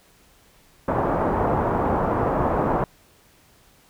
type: low-pass noise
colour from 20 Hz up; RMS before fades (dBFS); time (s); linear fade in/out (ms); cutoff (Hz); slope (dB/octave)
white; -22; 0.88-2.84; 2; 1000; 24
effects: pink hiss -56 dBFS RMS until 3.89 s